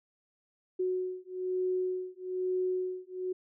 sine beating tone pair, 367.9 / 369 Hz, F#4 / F#4, -10 / -5 cents, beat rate 1.1 Hz, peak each -33 / -33 dBFS, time 0.79-3.33 s, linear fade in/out 10 ms, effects none

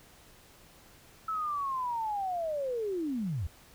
sine linear sweep, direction down, 1318 to 69.3 Hz, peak -30 dBFS, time 1.28-3.47 s, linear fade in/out 5 ms, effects pink hiss -57 dBFS RMS until 3.74 s

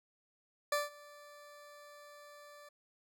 20% pulse tone with ADSR envelope, 585 Hz, D5, 7 cents flat, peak -24 dBFS, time 0.72-2.69 s, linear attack 4 ms, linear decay 170 ms, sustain -24 dB, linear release 6 ms, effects none

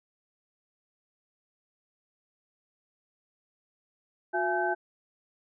sine tone cluster, 361.8 / 675 / 840 / 1539 Hz, F#4 / E5 / G#5 / G6, -39 / +41 / +19 / -32 cents, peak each -31 dBFS, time 4.33-4.75 s, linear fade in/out 20 ms, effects none

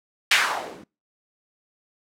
violet noise with low-pass filter sweep, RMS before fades -24 dBFS, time 0.31-0.84 s, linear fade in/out 5 ms, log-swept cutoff 2500 to 220 Hz, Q 2.1, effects noise-tail reverb RT60 0.3 s tail -25 dB re dry

